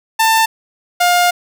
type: tone pair in turn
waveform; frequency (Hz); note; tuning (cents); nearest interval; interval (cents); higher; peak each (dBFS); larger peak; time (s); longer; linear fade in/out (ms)
sawtooth; 892 / 708; A5 / F5; +23 / +23; major third; 400; first; -6; neither; 0.19-0.46 / 1-1.31; second; 10
effects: none